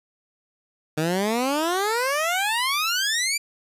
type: exponential sweep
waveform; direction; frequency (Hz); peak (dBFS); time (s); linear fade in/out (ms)
15% pulse; up; 150.7 to 2384; -15; 0.97-3.38; 10
effects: resampled to 32000 Hz